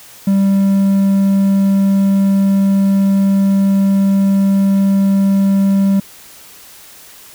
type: tone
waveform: triangle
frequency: 196 Hz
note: G3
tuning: in tune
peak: -7 dBFS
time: 0.27-6 s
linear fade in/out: 5 ms
effects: white hiss -39 dBFS RMS until 7.34 s